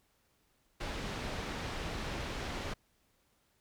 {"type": "low-pass noise", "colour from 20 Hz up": "pink", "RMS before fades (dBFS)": -39, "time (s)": [0.8, 2.74], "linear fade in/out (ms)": 10, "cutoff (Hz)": 4300, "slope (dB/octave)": 12, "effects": ["pink hiss -73 dBFS RMS until 3.6 s"]}